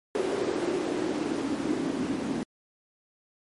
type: noise with band-pass filter sweep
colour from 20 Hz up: white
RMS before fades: -29 dBFS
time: 0.15-2.43 s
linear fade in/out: 0 ms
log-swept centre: 390 to 250 Hz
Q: 4.5
effects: MP3 48 kbps